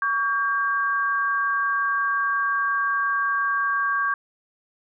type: tone pair together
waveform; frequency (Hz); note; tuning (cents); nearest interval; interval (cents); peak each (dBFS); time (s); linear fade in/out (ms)
sine; 1131.4 / 1600; C#6 / G6; +35 / +35; tritone; 600; -23; 0.02-4.14; 2
effects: none